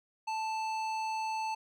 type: tone with hard clipping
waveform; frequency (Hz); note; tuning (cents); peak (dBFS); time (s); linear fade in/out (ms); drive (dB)
sine; 880; A5; 0; -34; 0.27-1.55; 10; 13
effects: none